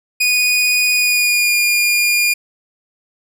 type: tone with pitch glide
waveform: sawtooth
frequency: 2471 to 2422 Hz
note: D#7 to D#7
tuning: -13 to -47 cents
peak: -9 dBFS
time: 0.2-2.34 s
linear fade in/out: 10 ms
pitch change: -34 cents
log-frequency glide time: 0.94-1.54 s
effects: none